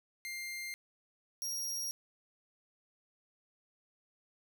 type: tone pair in turn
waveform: sawtooth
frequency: 2100 / 5629 Hz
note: C7 / F8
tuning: +6 / +13 cents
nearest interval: octave + perfect fourth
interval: 1707 cents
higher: second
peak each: -36 / -33 dBFS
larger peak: second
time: 0.25-0.74 / 1.42-1.91 s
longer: neither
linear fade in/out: 0 ms
effects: none